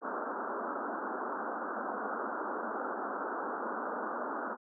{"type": "band-pass noise", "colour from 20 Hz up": "white", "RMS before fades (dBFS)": -37, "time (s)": [0.01, 4.57], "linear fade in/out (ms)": 50, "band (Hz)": [210, 1500], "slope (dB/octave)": 96, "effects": []}